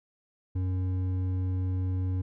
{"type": "tone with hard clipping", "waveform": "sine", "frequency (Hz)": 92.5, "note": "F#2", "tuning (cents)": 0, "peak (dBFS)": -28, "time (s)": [0.55, 2.22], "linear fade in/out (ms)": 10, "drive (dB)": 7, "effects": []}